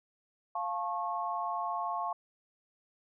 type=chord; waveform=sine; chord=F augmented; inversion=none; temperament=just; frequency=698.5 / 873.1 / 1091.3 Hz; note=F5 / A5 / C#6; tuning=0 / -14 / -27 cents; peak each=-36 / -37 / -35 dBFS; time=0.55-2.13 s; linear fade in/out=5 ms; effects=none